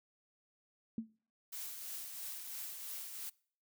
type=tone with exponential decay; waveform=sine; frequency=225 Hz; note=A3; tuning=39 cents sharp; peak=-32 dBFS; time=0.98-1.1 s; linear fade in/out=2 ms; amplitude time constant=26 ms
type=noise with tremolo; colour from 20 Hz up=blue; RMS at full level=-43 dBFS; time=1.52-3.3 s; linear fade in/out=10 ms; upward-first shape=triangle; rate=3 Hz; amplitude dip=45%
effects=noise-tail reverb RT60 0.5 s tail -24 dB re dry